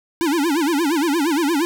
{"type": "tone with vibrato", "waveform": "square", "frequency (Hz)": 310, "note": "D#4", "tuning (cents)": -6, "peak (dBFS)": -17, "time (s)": [0.21, 1.65], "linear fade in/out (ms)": 0, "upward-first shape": "sine", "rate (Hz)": 8.6, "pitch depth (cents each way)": 210, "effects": []}